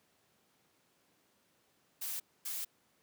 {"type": "noise bursts at uneven times", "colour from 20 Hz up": "blue", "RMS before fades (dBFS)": -39, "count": 2, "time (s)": [[2.01, 2.2], [2.45, 2.65]], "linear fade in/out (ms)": 10, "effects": ["pink hiss -72 dBFS RMS until 3.02 s", "high-pass 150 Hz 12 dB/octave"]}